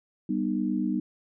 sine chord, G augmented, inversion none, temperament just, 196 / 245 / 306.2 Hz, G3 / B3 / D#4, 0 / -14 / -28 cents, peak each -29 dBFS, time 0.29-1 s, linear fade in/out 5 ms, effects none

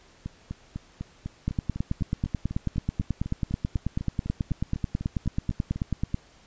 two click trains, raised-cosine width 5 ms, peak -20 / -13 dBFS, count 23 / 44, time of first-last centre 0.26-5.76 / 1.48-6.144 s, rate 4 / 9.22 Hz, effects pink hiss -56 dBFS RMS until 6.46 s + resampled to 16000 Hz

